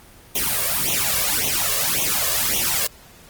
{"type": "noise with flanger", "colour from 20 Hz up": "white", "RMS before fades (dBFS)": -21, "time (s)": [0.35, 2.87], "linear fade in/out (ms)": 5, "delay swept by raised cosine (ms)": [0.31, 1.81], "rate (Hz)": 1.8, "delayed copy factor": 0.95, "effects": ["pink hiss -47 dBFS RMS until 3.29 s", "Opus 24 kbps"]}